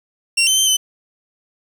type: tone with pitch steps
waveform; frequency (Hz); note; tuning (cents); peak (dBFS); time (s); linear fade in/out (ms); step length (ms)
20% pulse; 2746 / 3080 / 3120 / 3041; F7 / G7 / G7 / F#7; -30 / -31 / -9 / +47; -7; 0.37-0.77; 10; 100
effects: 7-bit

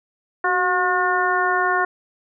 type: harmonic tone with a mistuned harmonic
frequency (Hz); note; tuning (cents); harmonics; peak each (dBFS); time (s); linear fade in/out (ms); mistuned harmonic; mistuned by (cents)
360.6; F#4; -45; 1 / 2 / 3 / 4 / 5; -25 / -23 / -22 / -22 / -25; 0.44-1.85; 5; 1; +56
effects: none

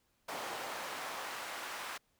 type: noise with high-pass filter sweep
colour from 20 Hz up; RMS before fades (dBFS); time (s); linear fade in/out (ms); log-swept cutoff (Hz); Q
brown; -42; 0.28-1.98; 10; 700 to 1200; 0.97
effects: pink hiss -75 dBFS RMS until 2.19 s

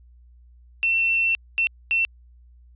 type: tone bursts at uneven times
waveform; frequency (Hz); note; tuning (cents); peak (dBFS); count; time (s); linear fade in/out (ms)
sine; 2697; E7; +39; -18; 3; 0.83-1.35 / 1.58-1.67 / 1.91-2.05; 0
effects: added 60 Hz sine -48 dBFS peak until 2.75 s + resampled to 8000 Hz

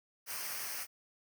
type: noise with comb filter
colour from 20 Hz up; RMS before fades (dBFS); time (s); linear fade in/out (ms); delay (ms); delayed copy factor
white; -40; 0.26-0.87; 50; 0.27; -0.65
effects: none

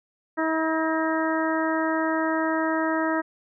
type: harmonic tone with a mistuned harmonic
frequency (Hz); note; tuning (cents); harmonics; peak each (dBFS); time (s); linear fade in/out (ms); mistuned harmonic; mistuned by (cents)
320.3; E4; -50; 1 / 2 / 3 / 4 / 5 / 6; -25 / -28 / -30 / -31 / -32 / -33; 0.37-3.22; 20; 6; -46
effects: none

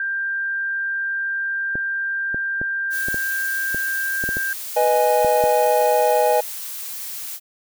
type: tone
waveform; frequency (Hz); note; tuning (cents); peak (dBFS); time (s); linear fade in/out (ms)
sine; 1587; G6; +21; -21; 0-4.53; 2
type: clicks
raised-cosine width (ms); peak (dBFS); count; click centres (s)
2; -16; 11; 1.755 / 2.345 / 2.615 / 3.085 / 3.144 / 3.746 / 4.239 / 4.29 / 4.369 / 5.247 / 5.439
type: noise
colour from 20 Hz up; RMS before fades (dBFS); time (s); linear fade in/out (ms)
blue; -31; 2.9-7.4; 50
type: chord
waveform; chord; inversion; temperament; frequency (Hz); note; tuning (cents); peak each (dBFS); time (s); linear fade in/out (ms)
triangle; G# minor; first; equal; 493.9 / 622.3 / 830.6; B4 / D#5 / G#5; 0 / 0 / 0; -17; 4.76-6.41; 10
effects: none

